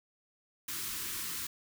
white band-stop noise, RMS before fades -38 dBFS, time 0.68-1.47 s, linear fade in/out 5 ms, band 410 to 1000 Hz, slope 48 dB/octave, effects none

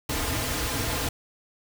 pink noise with comb filter, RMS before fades -28 dBFS, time 0.09-1.09 s, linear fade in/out 5 ms, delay 5.3 ms, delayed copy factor -0.85, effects none

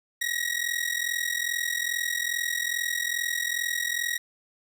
sawtooth ring-modulated tone, 1900 Hz, A#6, 33 cents sharp, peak -20 dBFS, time 0.21-4.18 s, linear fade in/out 5 ms, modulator 21.2 Hz, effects none

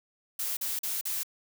blue noise bursts, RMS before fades -32 dBFS, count 4, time 0.39-1.233 s, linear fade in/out 5 ms, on 180 ms, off 41 ms, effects none

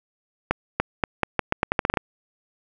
accelerating click train, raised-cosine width 0.5 ms, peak -4 dBFS, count 13, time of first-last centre 0.51-1.972 s, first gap 290 ms, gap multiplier 0.82, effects none

